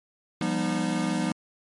square tone cluster, 172.4 / 197.7 / 242 / 307.1 Hz, F3 / G3 / B3 / D#4, -22 / +15 / -35 / -23 cents, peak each -31 dBFS, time 0.41-1.32 s, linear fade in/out 2 ms, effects MP3 48 kbps

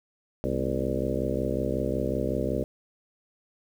harmonic tone with a mistuned harmonic, 65.41 Hz, C2, in tune, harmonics 1 / 2 / 3 / 4 / 5 / 6 / 7 / 8 / 9, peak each -34 / -34 / -34 / -34 / -34 / -34 / -34 / -34 / -34 dBFS, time 0.44-2.64 s, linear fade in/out 0 ms, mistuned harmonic 3, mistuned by +120 cents, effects 9-bit

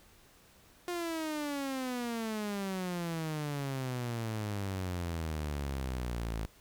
sawtooth exponential sweep, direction down, 356.1 to 53.2 Hz, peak -30 dBFS, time 0.88-6.46 s, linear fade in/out 0 ms, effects pink hiss -61 dBFS RMS until 6.6 s

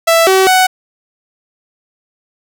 sawtooth tone with pitch steps, 662 / 380.3 / 745 Hz, E5 / F#4 / F#5, +7 / +48 / +12 cents, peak -3 dBFS, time 0.07-0.67 s, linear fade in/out 10 ms, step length 200 ms, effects none

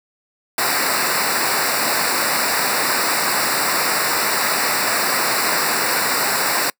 pink noise with comb filter, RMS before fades -19 dBFS, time 0.58-6.7 s, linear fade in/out 2 ms, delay 0.31 ms, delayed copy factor -1, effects noise-tail reverb RT60 0.1 s tail -26 dB re dry + high-pass 150 Hz 12 dB/octave

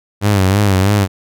sawtooth tone with vibrato, 98.6 Hz, G2, 11 cents sharp, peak -6 dBFS, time 0.21-1.08 s, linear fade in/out 50 ms, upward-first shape sine, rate 3.1 Hz, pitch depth 93 cents each way, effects none

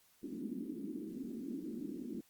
pink band-pass noise, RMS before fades -43 dBFS, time 0.23-2.21 s, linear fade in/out 2 ms, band 210 to 340 Hz, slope 48 dB/octave, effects white hiss -69 dBFS RMS until 2.29 s + Opus 48 kbps

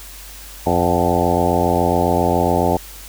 harmonic tone with a mistuned harmonic, 87.31 Hz, F2, in tune, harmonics 1 / 2 / 3 / 4 / 5 / 6 / 7 / 8 / 9 / 10, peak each -23 / -23 / -23 / -23 / -23 / -23 / -23 / -23 / -23 / -23 dBFS, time 0.66-2.77 s, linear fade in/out 5 ms, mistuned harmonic 8, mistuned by +45 cents, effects added 49 Hz sine -38 dBFS peak until 3.08 s + white hiss -38 dBFS RMS until 3.08 s

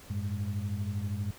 sine tone cluster, 95.6 / 108.2 / 204.5 Hz, G2 / A2 / G#3, -43 / -29 / -26 cents, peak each -32 / -34 / -37 dBFS, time 0.1-1.31 s, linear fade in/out 5 ms, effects tanh soft clip ceiling -24 dBFS + pink hiss -52 dBFS RMS until 1.38 s

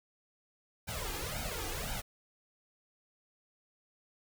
pink noise with flanger, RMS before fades -38 dBFS, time 0.87-2.02 s, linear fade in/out 20 ms, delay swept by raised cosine 1.3 to 2.5 ms, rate 1.9 Hz, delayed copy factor +0.9, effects none

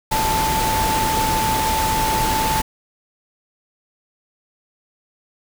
sine tone in noise, 880 Hz, A5, in tune, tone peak -19 dBFS, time 0.11-2.62 s, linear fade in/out 10 ms, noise pink, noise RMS -22 dBFS, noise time 0.11-2.62 s, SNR 0 dB, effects none

